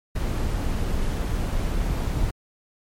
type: noise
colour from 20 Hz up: brown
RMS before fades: -24 dBFS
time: 0.15-2.31 s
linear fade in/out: 10 ms
effects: MP3 64 kbps